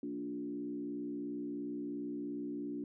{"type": "tone with frequency modulation", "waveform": "sine", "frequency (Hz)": 289.1, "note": "D4", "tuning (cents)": -27, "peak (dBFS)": -37, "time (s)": [0.03, 2.84], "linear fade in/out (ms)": 2, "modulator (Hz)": 62.9, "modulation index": 0.93, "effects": []}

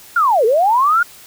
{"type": "linear two-way sweep", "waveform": "sine", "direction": "down then up", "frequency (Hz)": [1449, 417.8, 1449], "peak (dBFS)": -10, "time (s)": [0.16, 1.03], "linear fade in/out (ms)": 5, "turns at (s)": 0.45, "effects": ["white hiss -41 dBFS RMS until 1.26 s"]}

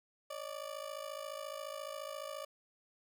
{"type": "ring-modulated tone", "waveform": "30% pulse", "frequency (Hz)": 586, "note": "D5", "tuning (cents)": -4, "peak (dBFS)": -36, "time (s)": [0.3, 2.45], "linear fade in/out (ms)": 5, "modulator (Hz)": 27.2, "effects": []}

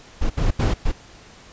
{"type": "noise bursts at uneven times", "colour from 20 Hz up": "brown", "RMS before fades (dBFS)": -18, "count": 4, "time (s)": [[0.21, 0.3], [0.37, 0.51], [0.59, 0.74], [0.85, 0.92]], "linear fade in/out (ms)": 10, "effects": ["pink hiss -46 dBFS RMS until 1.52 s", "resampled to 16000 Hz"]}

